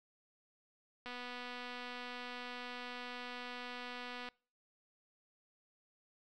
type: click train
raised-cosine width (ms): 0.3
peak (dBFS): -30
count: 795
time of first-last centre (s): 1.06-4.288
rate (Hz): 246
effects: noise-tail reverb RT60 0.4 s tail -25 dB re dry